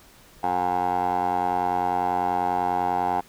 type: tone with band-pass filter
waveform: 15% pulse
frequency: 90.1 Hz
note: F#2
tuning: 45 cents flat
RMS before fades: -24 dBFS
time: 0.43-3.21 s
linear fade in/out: 10 ms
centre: 760 Hz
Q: 6.4
effects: pink hiss -52 dBFS RMS until 3.28 s